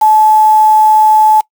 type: tone with quantisation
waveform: sine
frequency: 863 Hz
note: A5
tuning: 34 cents flat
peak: -4 dBFS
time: 0.01-1.41 s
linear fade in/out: 10 ms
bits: 4
effects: noise-tail reverb RT60 0.1 s tail -22 dB re dry